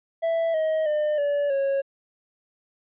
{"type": "tone with pitch steps", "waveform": "triangle", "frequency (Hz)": [661, 631.2, 602.6, 575.4, 549.4], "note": ["E5", "D#5", "D5", "D5", "C#5"], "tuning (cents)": [5, 25, 44, -36, -16], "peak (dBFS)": -19, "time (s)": [0.22, 1.82], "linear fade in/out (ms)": 20, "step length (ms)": 320, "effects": ["resampled to 8000 Hz"]}